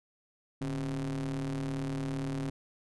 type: ring-modulated tone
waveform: square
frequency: 63.4 Hz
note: B1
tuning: 46 cents sharp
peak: -30 dBFS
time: 0.61-2.5 s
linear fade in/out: 5 ms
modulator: 209 Hz
effects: resampled to 24000 Hz